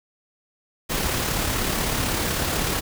pink noise with amplitude modulation, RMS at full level -23 dBFS, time 0.89-2.81 s, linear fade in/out 20 ms, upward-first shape sine, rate 36 Hz, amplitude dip 30%, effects none

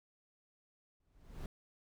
brown noise with exponential growth, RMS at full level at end -40 dBFS, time 1-1.46 s, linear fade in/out 2 ms, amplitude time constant 99 ms, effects none

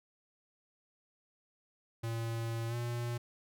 square tone with pitch glide, 114.8 to 119.47 Hz, A#2 to A#2, -26 to +43 cents, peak -35 dBFS, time 2.03-3.18 s, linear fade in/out 10 ms, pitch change +69 cents, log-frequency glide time 2.68-2.75 s, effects none

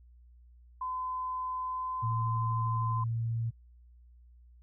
sine tone with pitch glide, 1020 to 1027.7 Hz, C6 to C6, -44 to -31 cents, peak -32 dBFS, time 0.81-3.04 s, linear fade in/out 5 ms, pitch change +13 cents, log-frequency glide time 1.61-2.17 s
sine tone, 115 Hz, A#2, 23 cents flat, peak -29 dBFS, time 2.02-3.51 s, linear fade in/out 20 ms
effects added 60 Hz sine -54 dBFS peak until 4.62 s

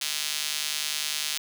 sawtooth tone with high-pass filter, 150 Hz, D3, 37 cents sharp, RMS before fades -30 dBFS, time 0.01-1.38 s, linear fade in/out 5 ms, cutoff 3600 Hz, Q 1.1, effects none

